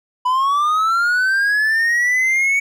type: linear sweep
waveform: triangle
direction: up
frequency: 987.8 to 2243 Hz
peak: -12 dBFS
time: 0.25-2.6 s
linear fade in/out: 10 ms
effects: none